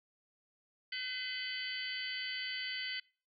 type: harmonic tone with a mistuned harmonic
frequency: 508 Hz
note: B4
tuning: 49 cents sharp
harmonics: 3 / 4 / 5 / 6 / 7 / 8 / 9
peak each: -47 / -41 / -51 / -42 / -54 / -54 / -44 dBFS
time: 0.92-3 s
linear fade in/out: 5 ms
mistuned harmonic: 7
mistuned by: -73 cents
effects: noise-tail reverb RT60 0.4 s tail -24 dB re dry